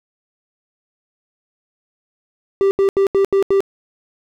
triangle tone bursts, 392.1 Hz, G4, in tune, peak -9 dBFS, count 6, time 2.61-3.605 s, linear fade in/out 0 ms, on 100 ms, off 79 ms, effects none

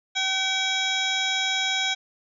harmonic tone with a mistuned harmonic, 765 Hz, G5, 42 cents flat, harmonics 1 / 2 / 3 / 4 / 5 / 7 / 8 / 9, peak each -32 / -32 / -28 / -28 / -28 / -37 / -37 / -38 dBFS, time 0.15-1.95 s, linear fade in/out 20 ms, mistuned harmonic 4, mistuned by +130 cents, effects none

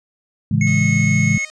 sine chord, A major seventh, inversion none, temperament equal, 110 / 138.59 / 164.81 / 207.7 Hz, A2 / C#3 / E3 / G#3, 0 / 0 / 0 / 0 cents, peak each -19 dBFS, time 0.51-1.38 s, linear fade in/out 5 ms
square tone, 2181 Hz, C#7, 29 cents flat, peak -20 dBFS, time 0.61-1.45 s, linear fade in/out 2 ms
5% pulse tone with pitch glide, 622.3 to 618.7 Hz, D#5 to D#5, 0 to -10 cents, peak -26 dBFS, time 0.67-1.5 s, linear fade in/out 0 ms, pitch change -10 cents, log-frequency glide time 0.86-0.92 s
effects resampled to 22050 Hz

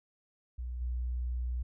sine tone with level steps, 61.2 Hz, B1, 15 cents flat, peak -35 / -31 dBFS, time 0.58-1.63 s, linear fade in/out 10 ms, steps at 0.8 s, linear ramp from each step 20 ms, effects none

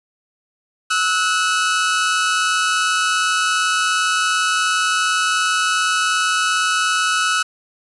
sawtooth tone pair together, 1298.7 / 1476 Hz, E6 / F#6, -26 / -5 cents, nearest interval major second, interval 221 cents, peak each -15 dBFS, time 0.9-7.43 s, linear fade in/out 10 ms, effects resampled to 24000 Hz + 7-bit

